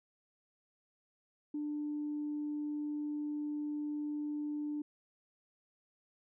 sine tone, 296.8 Hz, D4, 18 cents sharp, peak -34 dBFS, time 1.54-4.82 s, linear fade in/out 5 ms, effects tanh soft clip ceiling -30 dBFS

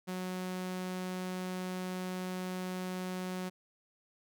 sawtooth tone, 183.8 Hz, F#3, 11 cents flat, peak -32 dBFS, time 0.07-3.5 s, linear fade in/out 20 ms, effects none

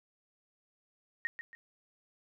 sine tone with echo, 1864.7 Hz, A#6, in tune, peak -30 dBFS, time 1.25-1.27 s, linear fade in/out 0 ms, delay 140 ms, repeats 2, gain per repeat -9 dB, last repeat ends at 1.55 s, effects none

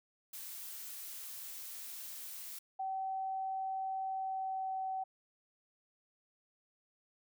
blue noise, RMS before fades -46 dBFS, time 0.33-2.59 s, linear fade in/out 5 ms
sine tone with pitch glide, 766 to 761.1 Hz, G5 to F#5, -40 to +49 cents, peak -35 dBFS, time 2.79-5.04 s, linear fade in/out 10 ms, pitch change -11 cents, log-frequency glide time 4.05-4.91 s
effects none

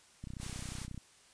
click train, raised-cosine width 5 ms, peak -31 dBFS, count 24, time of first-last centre 0.24-0.977 s, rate 31.2 Hz
white high-pass noise, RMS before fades -45 dBFS, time 0.38-0.88 s, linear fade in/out 50 ms, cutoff 140 Hz, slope 24 dB/octave
effects white hiss -62 dBFS RMS until 1.33 s + resampled to 22050 Hz

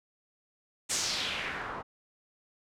white noise with low-pass filter sweep, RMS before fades -34 dBFS, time 0.89-1.83 s, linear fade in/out 20 ms, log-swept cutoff 8100 to 920 Hz, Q 2.4, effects none

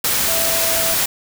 sine tone in noise, 660 Hz, E5, 2 cents sharp, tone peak -24 dBFS, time 0.28-0.94 s, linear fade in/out 5 ms, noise white, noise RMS -18 dBFS, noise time 0.04-1.06 s, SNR -9 dB, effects none

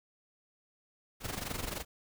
pink noise with amplitude modulation, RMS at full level -35 dBFS, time 1.2-1.85 s, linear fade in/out 50 ms, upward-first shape sine, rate 23.3 Hz, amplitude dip 75%, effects none

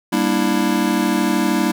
square chord, E half-diminished seventh, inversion first, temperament just, 197.78 / 237.3 / 296.7 / 329.6 Hz, G3 / Bb3 / D4 / E4, +16 / +31 / +18 / 0 cents, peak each -22 dBFS, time 0.12-1.72 s, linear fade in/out 10 ms, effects none

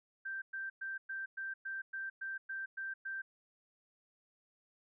sine tone bursts, 1568 Hz, G6, in tune, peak -38 dBFS, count 11, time 0.25-3.22 s, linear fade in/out 10 ms, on 170 ms, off 110 ms, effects none

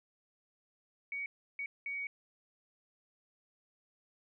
sine tone bursts at uneven times, 2248 Hz, C#7, 24 cents sharp, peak -36 dBFS, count 3, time 1.12-1.26 / 1.59-1.66 / 1.86-2.07 s, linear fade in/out 2 ms, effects none

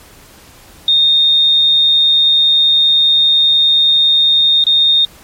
sine tone with dropouts, 3675 Hz, A#7, 25 cents flat, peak -7 dBFS, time 0.88-5.05 s, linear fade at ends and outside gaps 2 ms, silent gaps 4.64-4.667 s, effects pink hiss -41 dBFS RMS until 5.23 s + MP3 64 kbps

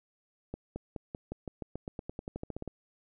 accelerating click train, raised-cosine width 2 ms, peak -24 dBFS, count 19, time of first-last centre 0.54-2.677 s, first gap 220 ms, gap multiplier 0.92, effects none

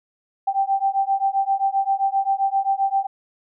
sine beating tone pair, 779 / 786.6 Hz, G5 / G5, -11 / +6 cents, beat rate 7.6 Hz, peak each -21 dBFS, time 0.47-3.07 s, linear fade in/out 10 ms, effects none

